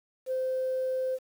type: tone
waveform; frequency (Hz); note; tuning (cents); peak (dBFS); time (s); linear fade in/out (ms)
sine; 518; C5; -17; -26; 0.26-1.19; 50
effects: tanh soft clip ceiling -22 dBFS + 9-bit